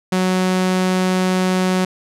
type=tone; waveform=sawtooth; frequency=185 Hz; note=F#3; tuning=in tune; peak=-11 dBFS; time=0.12-1.85 s; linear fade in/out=5 ms; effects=low-pass 10000 Hz 12 dB/octave